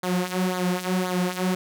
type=tone with flanger; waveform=sawtooth; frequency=182.3 Hz; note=F#3; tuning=25 cents flat; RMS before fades=-25 dBFS; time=0.03-1.55 s; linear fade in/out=5 ms; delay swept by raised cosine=0.36 to 5.46 ms; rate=1.9 Hz; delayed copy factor=-0.7; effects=none